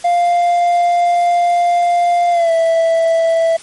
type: tone with pitch glide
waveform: triangle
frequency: 698.5 to 659.3 Hz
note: F5 to E5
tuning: 0 to 0 cents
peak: -8 dBFS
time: 0.04-3.57 s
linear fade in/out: 10 ms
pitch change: -100 cents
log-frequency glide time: 2.31-2.52 s
effects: white hiss -37 dBFS RMS until 3.62 s + MP3 48 kbps